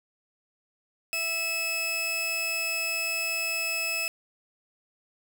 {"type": "tone pair together", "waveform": "sawtooth", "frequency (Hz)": [661, 2599], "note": ["E5", "E7"], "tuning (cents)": [5, -25], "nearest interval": "2 octaves", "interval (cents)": 2370, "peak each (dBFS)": [-35, -24], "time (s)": [1.13, 4.08], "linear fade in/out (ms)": 0, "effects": []}